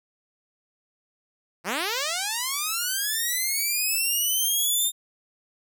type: linear sweep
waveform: 5% pulse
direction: up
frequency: 156.7 to 3664 Hz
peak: -14 dBFS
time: 1.64-4.92 s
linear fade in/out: 50 ms
effects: none